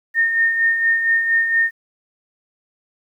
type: tone with tremolo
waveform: sine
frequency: 1829 Hz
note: A#6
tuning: 33 cents flat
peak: -12 dBFS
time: 0.14-1.71 s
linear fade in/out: 50 ms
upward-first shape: sine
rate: 4.3 Hz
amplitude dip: 50%
effects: 9-bit